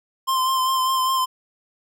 square tone with vibrato, 1044 Hz, C6, 4 cents flat, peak -19 dBFS, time 0.27-1.26 s, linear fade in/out 20 ms, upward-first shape sine, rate 5 Hz, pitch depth 25 cents each way, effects none

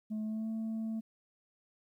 sine tone with pitch glide, 215.7 to 222.3 Hz, A3 to A3, -34 to +18 cents, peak -31 dBFS, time 0.1-1.01 s, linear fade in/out 20 ms, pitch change +52 cents, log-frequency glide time 0.23-0.49 s, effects tanh soft clip ceiling -33 dBFS + 12-bit

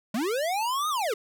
square linear two-way sweep, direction up then down, 196 to 1270 to 383.9 Hz, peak -26 dBFS, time 0.14-1.14 s, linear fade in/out 5 ms, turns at 0.89 s, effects none

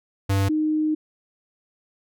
square / sine tone pair in turn, 98 / 308.7 Hz, G2 / D#4, 0 / -14 cents, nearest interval octave + minor sixth, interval 1986 cents, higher second, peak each -19 dBFS, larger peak neither, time 0.29-0.49 / 0.49-0.95 s, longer second, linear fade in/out 10 ms, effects none

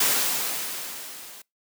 white noise with level ramp, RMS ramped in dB -20 to -44 dBFS, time 0-1.42 s, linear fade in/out 5 ms, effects noise-tail reverb RT60 0.2 s tail -25 dB re dry + high-pass 200 Hz 12 dB/octave

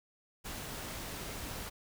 pink noise, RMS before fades -42 dBFS, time 0.44-1.7 s, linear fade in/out 20 ms, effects none

